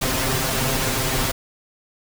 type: noise with comb filter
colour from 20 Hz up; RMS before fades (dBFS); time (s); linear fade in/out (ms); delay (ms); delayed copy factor
pink; -22; 0.01-1.32; 10; 7.6; +1
effects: none